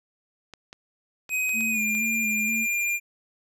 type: clicks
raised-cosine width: 0.2 ms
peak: -24 dBFS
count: 6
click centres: 0.537 / 0.729 / 1.293 / 1.493 / 1.608 / 1.951 s
type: tone with pitch glide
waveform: square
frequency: 2517 to 2398 Hz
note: D#7 to D7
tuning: +19 to +36 cents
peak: -24 dBFS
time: 1.29-3 s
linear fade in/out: 50 ms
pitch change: -83 cents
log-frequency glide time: 1.7-1.82 s
type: tone with vibrato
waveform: sine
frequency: 219.7 Hz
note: A3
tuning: 2 cents flat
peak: -30 dBFS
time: 1.53-2.67 s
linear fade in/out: 50 ms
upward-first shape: square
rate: 2.1 Hz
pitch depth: 39 cents each way
effects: none